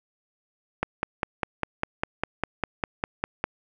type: click train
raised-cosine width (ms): 0.5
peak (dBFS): -9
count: 14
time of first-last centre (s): 0.83-3.44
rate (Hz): 4.98
effects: none